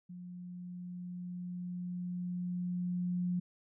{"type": "tone with level ramp", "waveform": "sine", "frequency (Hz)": 178.4, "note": "F3", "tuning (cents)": 37, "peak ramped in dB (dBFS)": [-44, -30], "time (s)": [0.09, 3.4], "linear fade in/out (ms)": 10, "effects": []}